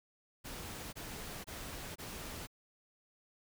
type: noise bursts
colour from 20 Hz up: pink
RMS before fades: -45 dBFS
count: 4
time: 0.44-2.472 s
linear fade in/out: 20 ms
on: 490 ms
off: 24 ms
effects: none